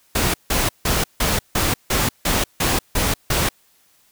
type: noise bursts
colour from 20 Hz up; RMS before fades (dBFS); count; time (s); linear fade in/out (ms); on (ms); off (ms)
pink; -19; 10; 0.15-3.49; 5; 190; 160
effects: white hiss -58 dBFS RMS until 4.11 s